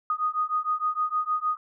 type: beating tone pair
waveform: sine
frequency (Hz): 1238 / 1244.5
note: D#6 / D#6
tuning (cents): -9 / 0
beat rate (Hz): 6.5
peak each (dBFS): -27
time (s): 0.1-1.57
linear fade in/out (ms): 2
effects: none